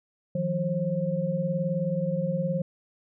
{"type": "tone cluster", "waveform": "sine", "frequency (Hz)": [160.1, 179.1, 534], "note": ["D#3", "F3", "C5"], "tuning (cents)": [50, 44, 35], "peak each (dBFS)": -29, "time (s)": [0.35, 2.62], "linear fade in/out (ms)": 5, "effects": []}